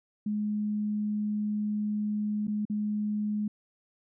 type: tone with dropouts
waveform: sine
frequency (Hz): 210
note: G#3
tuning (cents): +19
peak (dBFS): -27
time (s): 0.26-3.48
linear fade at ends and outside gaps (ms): 5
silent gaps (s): 2.471-2.479 / 2.653-2.698
effects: none